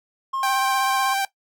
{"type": "tone with pitch glide", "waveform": "triangle", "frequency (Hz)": [1070, 1063.2], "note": ["C6", "C6"], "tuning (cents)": [38, 27], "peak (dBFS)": -21, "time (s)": [0.33, 1.14], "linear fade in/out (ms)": 10, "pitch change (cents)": -11, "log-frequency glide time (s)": [0.49, 0.64]}
{"type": "tone with vibrato", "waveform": "sawtooth", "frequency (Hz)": 785, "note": "G5", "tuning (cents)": 2, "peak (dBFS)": -17, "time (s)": [0.43, 1.25], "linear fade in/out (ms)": 2, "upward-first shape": "sine", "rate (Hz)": 16, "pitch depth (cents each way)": 18}
{"effects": ["noise-tail reverb RT60 0.1 s tail -17 dB re dry"]}